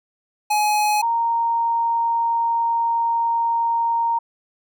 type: tone pair in turn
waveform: square / sine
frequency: 842 / 927.7 Hz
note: G#5 / A#5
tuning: +24 / -9 cents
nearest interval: major second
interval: 167 cents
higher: second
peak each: -17 / -17 dBFS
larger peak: neither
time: 0.5-1.02 / 1.02-4.19 s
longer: second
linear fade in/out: 10 ms
effects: none